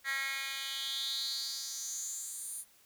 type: tone with high-pass filter sweep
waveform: 10% pulse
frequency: 271.7 Hz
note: C#4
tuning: 35 cents flat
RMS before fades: -38 dBFS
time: 0.04-2.65 s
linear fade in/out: 50 ms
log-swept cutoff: 1900 to 10000 Hz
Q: 5.1
effects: white hiss -64 dBFS RMS until 2.85 s